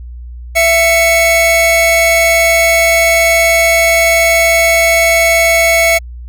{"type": "tone pair together", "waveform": "45% pulse", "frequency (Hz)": [667.2, 2217], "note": ["E5", "C#7"], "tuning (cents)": [21, 0], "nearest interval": "octave + major sixth", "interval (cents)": 2079, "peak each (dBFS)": -10, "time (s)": [0.55, 5.99], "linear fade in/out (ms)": 20, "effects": ["added 60 Hz sine -25 dBFS peak until 6.28 s"]}